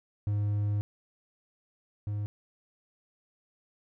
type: tone pair in turn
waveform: triangle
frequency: 103.3 / 103.73 Hz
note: G#2 / G#2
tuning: -9 / -2 cents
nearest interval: unison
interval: 7 cents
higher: second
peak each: -24 / -28 dBFS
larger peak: first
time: 0.27-0.81 / 2.07-2.26 s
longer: first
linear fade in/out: 0 ms
effects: none